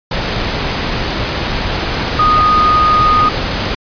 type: tone in noise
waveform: sine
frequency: 1237 Hz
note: D#6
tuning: 10 cents flat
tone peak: -8 dBFS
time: 2.19-3.29 s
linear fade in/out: 5 ms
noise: pink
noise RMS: -17 dBFS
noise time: 0.11-3.75 s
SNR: +6 dB
effects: resampled to 11025 Hz